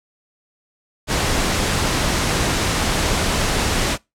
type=noise; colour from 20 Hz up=pink; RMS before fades=-19 dBFS; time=1.07-3.98 s; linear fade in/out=50 ms; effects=noise-tail reverb RT60 0.2 s tail -23 dB re dry + low-pass 9000 Hz 12 dB/octave